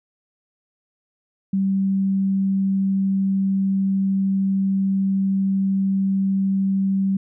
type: tone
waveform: sine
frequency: 193.8 Hz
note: G3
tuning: 20 cents flat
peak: -17 dBFS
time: 1.53-7.17 s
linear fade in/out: 5 ms
effects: none